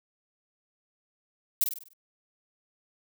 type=noise with echo; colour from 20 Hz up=violet; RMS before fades=-23 dBFS; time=1.61-1.64 s; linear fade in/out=2 ms; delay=49 ms; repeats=6; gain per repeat=-6 dB; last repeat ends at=1.934 s; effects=none